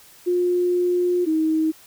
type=tone pair in turn; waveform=sine; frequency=356 / 316.3 Hz; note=F4 / D#4; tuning=+33 / +29 cents; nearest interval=major second; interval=204 cents; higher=first; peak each=-17 dBFS; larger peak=neither; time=0.26-1.26 / 1.26-1.72 s; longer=first; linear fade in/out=20 ms; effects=white hiss -49 dBFS RMS until 1.86 s